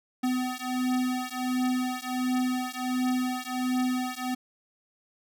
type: beating tone pair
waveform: square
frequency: 252.4 / 253.8 Hz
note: B3 / B3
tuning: +38 / +47 cents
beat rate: 1.4 Hz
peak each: -30 dBFS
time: 0.23-4.35 s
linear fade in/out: 10 ms
effects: none